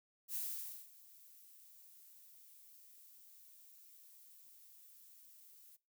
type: noise with ADSR envelope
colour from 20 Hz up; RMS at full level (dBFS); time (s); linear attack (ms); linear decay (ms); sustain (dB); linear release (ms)
violet; -40; 0.28-5.77; 69; 520; -21; 18
effects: noise-tail reverb RT60 0.3 s tail -21 dB re dry